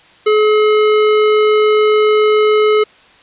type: tone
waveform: square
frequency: 426.5 Hz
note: G#4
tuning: 46 cents sharp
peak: -9 dBFS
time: 0.26-2.84 s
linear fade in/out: 10 ms
effects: white hiss -45 dBFS RMS until 3.22 s + resampled to 8000 Hz